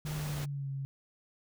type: noise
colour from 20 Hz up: pink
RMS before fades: -42 dBFS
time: 0.05-0.46 s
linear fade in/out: 20 ms
type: tone with pitch glide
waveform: sine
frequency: 150.9 to 136.79 Hz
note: D3 to C#3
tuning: +47 to -23 cents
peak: -34 dBFS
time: 0.05-0.85 s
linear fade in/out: 0 ms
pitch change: -170 cents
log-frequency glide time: 0.19-0.69 s
effects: none